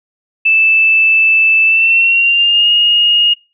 sine tone with pitch glide, 2637 to 2859 Hz, E7 to F7, 0 to +40 cents, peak -7 dBFS, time 0.45-3.34 s, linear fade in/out 10 ms, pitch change +140 cents, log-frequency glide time 1.65-2.7 s, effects noise-tail reverb RT60 0.3 s tail -22 dB re dry

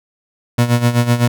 30% pulse tone with tremolo, 120 Hz, B2, 49 cents flat, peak -6 dBFS, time 0.58-1.28 s, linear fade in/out 5 ms, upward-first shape sine, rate 7.9 Hz, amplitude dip 75%, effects none

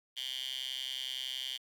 10% pulse tone with high-pass filter, 130.81 Hz, C3, in tune, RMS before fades -39 dBFS, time 0.16-1.58 s, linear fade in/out 20 ms, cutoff 3100 Hz, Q 7, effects 11-bit

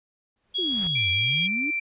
pink noise with exponential growth, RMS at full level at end -38 dBFS, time 0.36-0.87 s, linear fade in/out 0 ms, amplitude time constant 110 ms
sine tone with pitch glide, 3322 to 3271 Hz, G#7 to G#7, 0 to -27 cents, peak -23 dBFS, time 0.54-1.48 s, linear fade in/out 20 ms, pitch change -27 cents, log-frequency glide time 1.06-1.29 s
sine exponential two-way sweep, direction down then up, 392 to 87.31 to 314.5 Hz, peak -29 dBFS, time 0.58-1.71 s, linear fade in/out 10 ms, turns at 1.1 s
sine tone, 2349 Hz, D7, in tune, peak -24 dBFS, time 0.95-1.8 s, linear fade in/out 10 ms
effects resampled to 8000 Hz

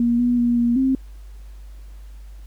sine tone with pitch steps, 236.9 / 243.1 / 239.1 / 237.3 / 264.3 Hz, A#3 / B3 / A#3 / A#3 / C4, +28 / -27 / +44 / +31 / +18 cents, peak -15 dBFS, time 0-0.95 s, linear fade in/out 2 ms, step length 190 ms, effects added 50 Hz sine -36 dBFS peak until 2.46 s + pink hiss -57 dBFS RMS until 2.46 s

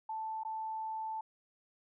sine tone with dropouts, 880 Hz, A5, in tune, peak -36 dBFS, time 0.09-1.21 s, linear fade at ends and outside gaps 5 ms, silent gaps 0.435-0.449 s, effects none

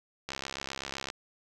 click train, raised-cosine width 0.2 ms, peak -18 dBFS, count 56, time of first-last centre 0.29-1.101 s, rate 67.8 Hz, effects none

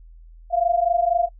sine tone pair together, 680 / 704.2 Hz, F5 / F5, -46 / +14 cents, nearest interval minor second, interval 60 cents, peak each -20 dBFS, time 0.5-1.29 s, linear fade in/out 50 ms, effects noise-tail reverb RT60 0.1 s tail -23 dB re dry + added 41 Hz sine -42 dBFS peak until 1.39 s

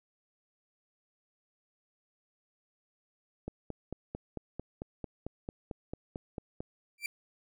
click train, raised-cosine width 2 ms, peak -24 dBFS, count 15, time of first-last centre 3.48-6.605 s, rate 4.48 Hz
40% pulse tone with exponential growth, 2349 Hz, D7, in tune, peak -28 dBFS, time 6.98-7.06 s, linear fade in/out 2 ms, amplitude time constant 16 ms
effects none

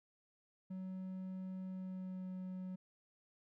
triangle tone with pitch glide, 187.1 to 185.27 Hz, F#3 to F#3, +20 to +3 cents, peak -40 dBFS, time 0.7-2.76 s, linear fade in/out 10 ms, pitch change -17 cents, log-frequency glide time 1.66-2.29 s, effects none

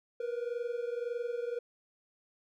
triangle tone pair together, 472.1 / 493.9 Hz, A#4 / B4, +22 / 0 cents, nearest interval minor second, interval 78 cents, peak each -33 / -36 dBFS, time 0.2-1.59 s, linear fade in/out 5 ms, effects none

